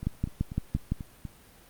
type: two click trains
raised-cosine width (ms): 5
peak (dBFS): -24 / -14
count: 6 / 6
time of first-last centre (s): 0.03-1.252 / 0.07-0.92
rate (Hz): 4.09 / 5.88
effects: pink hiss -55 dBFS RMS until 1.69 s + Opus 32 kbps